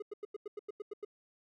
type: tone bursts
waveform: triangle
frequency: 415.3 Hz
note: G#4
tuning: in tune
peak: -36 dBFS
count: 10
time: 0-1.049 s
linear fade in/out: 5 ms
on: 23 ms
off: 91 ms
effects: none